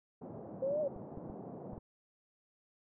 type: band-pass noise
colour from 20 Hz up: pink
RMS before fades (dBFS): -47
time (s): 0.21-1.79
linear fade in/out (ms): 10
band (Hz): 130 to 740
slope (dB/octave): 24
type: exponential two-way sweep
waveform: sine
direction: up then down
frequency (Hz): 520 to 622.3 to 533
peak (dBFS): -31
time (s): 0.62-0.88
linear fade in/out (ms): 5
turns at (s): 0.81
type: clicks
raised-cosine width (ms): 5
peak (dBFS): -36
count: 5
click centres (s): 0.963 / 1.175 / 1.3 / 1.733 / 1.779
effects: none